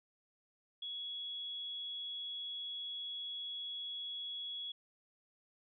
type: tone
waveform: sine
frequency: 3355 Hz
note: G#7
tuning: 17 cents sharp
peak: -40 dBFS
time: 0.82-4.72 s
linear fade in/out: 5 ms
effects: none